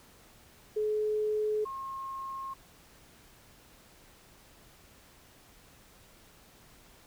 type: tone pair in turn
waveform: sine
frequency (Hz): 426.5 / 1074.7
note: G#4 / C6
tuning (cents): +46 / +46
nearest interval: octave + major third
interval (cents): 1600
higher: second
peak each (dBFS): -27 / -36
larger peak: first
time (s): 0.76-1.65 / 1.65-2.54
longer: neither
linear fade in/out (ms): 10
effects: pink hiss -58 dBFS RMS until 7.06 s